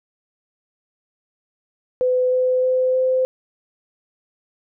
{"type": "tone with pitch steps", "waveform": "sine", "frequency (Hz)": [505, 508.5, 512, 515.6], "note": ["B4", "C5", "C5", "C5"], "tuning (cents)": [39, -50, -38, -26], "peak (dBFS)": -15, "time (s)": [2.01, 3.25], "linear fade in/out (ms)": 0, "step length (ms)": 310, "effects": []}